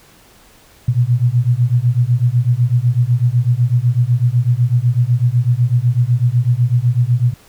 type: beating tone pair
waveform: sine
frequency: 117.9 / 125.9 Hz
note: A#2 / B2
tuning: +20 / +34 cents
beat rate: 8 Hz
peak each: -14 dBFS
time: 0.88-7.34 s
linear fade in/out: 5 ms
effects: pink hiss -47 dBFS RMS until 7.48 s

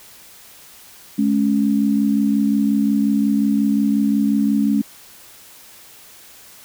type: tone pair together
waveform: sine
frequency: 212.6 / 278.2 Hz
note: G#3 / C#4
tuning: +41 / +6 cents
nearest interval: perfect fourth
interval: 465 cents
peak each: -16 / -18 dBFS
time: 1.18-4.82 s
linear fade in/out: 10 ms
effects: white hiss -44 dBFS RMS until 6.64 s

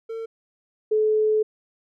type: tone pair in turn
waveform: triangle / sine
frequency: 451.7 / 430.8 Hz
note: A4 / A4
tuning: +45 / -37 cents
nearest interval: minor second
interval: 82 cents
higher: first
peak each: -27 / -17 dBFS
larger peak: second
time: 0.09-0.26 / 0.91-1.43 s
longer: second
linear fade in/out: 10 ms
effects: none

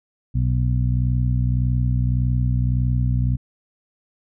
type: harmonic tone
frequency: 61.74 Hz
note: B1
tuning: in tune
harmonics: 1 / 2 / 3 / 4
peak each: -21 / -19 / -30 / -31 dBFS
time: 0.34-3.37 s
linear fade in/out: 20 ms
effects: none

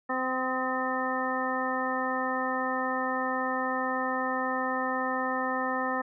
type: harmonic tone with a mistuned harmonic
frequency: 258.3 Hz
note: C4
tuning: 22 cents flat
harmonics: 1 / 2 / 3 / 4 / 5 / 7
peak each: -34 / -34 / -34 / -34 / -34 / -34 dBFS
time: 0.09-6.02 s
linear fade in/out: 10 ms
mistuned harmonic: 5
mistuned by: -28 cents
effects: none

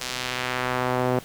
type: tone with band-pass filter sweep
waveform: sawtooth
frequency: 126.3 Hz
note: B2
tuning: 39 cents sharp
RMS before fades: -26 dBFS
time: 0.01-1.19 s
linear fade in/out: 0 ms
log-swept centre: 5400 to 510 Hz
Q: 0.88
effects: pink hiss -44 dBFS RMS until 1.24 s

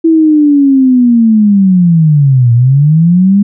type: linear two-way sweep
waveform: sine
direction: down then up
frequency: 330 to 115.9 to 205.7 Hz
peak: -3 dBFS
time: 0.04-3.43 s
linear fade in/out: 10 ms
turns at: 2.53 s
effects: none

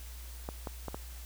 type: clicks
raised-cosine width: 1 ms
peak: -23 dBFS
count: 4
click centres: 0.489 / 0.672 / 0.883 / 0.945 s
effects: added 60 Hz sine -43 dBFS peak until 1.25 s + white hiss -52 dBFS RMS until 1.25 s

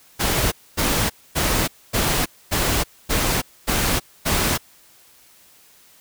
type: noise bursts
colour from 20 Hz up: pink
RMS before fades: -20 dBFS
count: 8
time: 0.19-4.58 s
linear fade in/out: 20 ms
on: 330 ms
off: 250 ms
effects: white hiss -52 dBFS RMS until 6 s

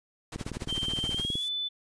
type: noise with tremolo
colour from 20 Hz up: pink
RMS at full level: -39 dBFS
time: 0.32-1.25 s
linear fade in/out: 2 ms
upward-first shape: sine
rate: 14 Hz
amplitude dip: 95%
type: click train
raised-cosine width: 3 ms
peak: -22 dBFS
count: 20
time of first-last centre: 0.36-1.355 s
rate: 19.1 Hz
type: tone with pitch glide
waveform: sine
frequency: 3136 to 3500 Hz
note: G7 to A7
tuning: 0 to -10 cents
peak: -29 dBFS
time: 0.68-1.69 s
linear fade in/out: 20 ms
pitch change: +190 cents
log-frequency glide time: 1.13-1.47 s
type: noise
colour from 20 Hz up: violet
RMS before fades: -40 dBFS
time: 0.7-1.49 s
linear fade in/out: 10 ms
effects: resampled to 22050 Hz

